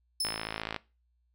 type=tone with exponential decay; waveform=sawtooth; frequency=5250 Hz; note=E8; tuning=8 cents flat; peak=-24 dBFS; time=0.2-0.62 s; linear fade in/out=5 ms; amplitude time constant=91 ms
type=click train; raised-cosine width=0.3 ms; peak=-17 dBFS; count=29; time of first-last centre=0.25-0.763 s; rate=54.6 Hz
effects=noise-tail reverb RT60 0.3 s tail -21 dB re dry + added 60 Hz sine -69 dBFS peak until 1.34 s